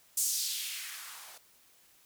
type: noise with band-pass filter sweep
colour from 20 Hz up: violet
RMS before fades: -36 dBFS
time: 0.17-1.38 s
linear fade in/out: 5 ms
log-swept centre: 7800 to 640 Hz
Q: 1.8
effects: white hiss -63 dBFS RMS until 2.05 s